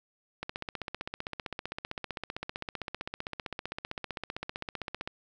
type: click train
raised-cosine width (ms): 0.3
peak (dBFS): -19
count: 73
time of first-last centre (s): 0.43-5.075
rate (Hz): 15.5
effects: none